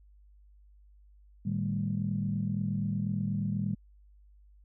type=tone cluster; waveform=sine; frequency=111.7 / 153.7 / 197.5 / 225.9 Hz; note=A2 / D#3 / G3 / A3; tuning=+27 / -21 / +13 / +46 cents; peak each=-34 / -34 / -31 / -40 dBFS; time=1.45-3.75 s; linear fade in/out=10 ms; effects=tanh soft clip ceiling -18 dBFS + added 50 Hz sine -55 dBFS peak until 4.64 s